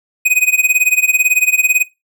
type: tone with tremolo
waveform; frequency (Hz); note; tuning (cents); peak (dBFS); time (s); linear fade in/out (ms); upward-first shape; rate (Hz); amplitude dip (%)
square; 2500; D#7; +8; -8; 0.25-1.83; 10; sine; 18; 95
effects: noise-tail reverb RT60 0.2 s tail -17 dB re dry